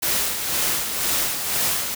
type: noise with tremolo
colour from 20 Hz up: white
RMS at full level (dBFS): -21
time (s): 0.02-1.95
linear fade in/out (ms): 10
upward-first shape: sine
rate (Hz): 2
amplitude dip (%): 50
effects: none